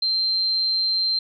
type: tone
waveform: sine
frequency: 4141 Hz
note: C8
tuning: 19 cents flat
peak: -19 dBFS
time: 0.02-1.19 s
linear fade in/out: 5 ms
effects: none